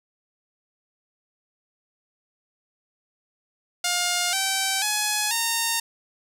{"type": "tone with pitch steps", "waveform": "5% pulse", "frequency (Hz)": [709, 773.2, 843.1, 919.5], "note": ["F5", "G5", "G#5", "A#5"], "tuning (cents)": [26, -24, 26, -24], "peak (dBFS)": -10, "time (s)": [3.84, 5.8], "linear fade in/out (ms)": 5, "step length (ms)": 490, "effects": []}